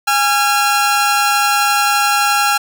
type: tone pair together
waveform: sawtooth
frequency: 823 / 1367.8 Hz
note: G#5 / F6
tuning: -16 / -36 cents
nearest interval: major sixth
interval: 880 cents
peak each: -11 dBFS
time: 0.07-2.58 s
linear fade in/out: 10 ms
effects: none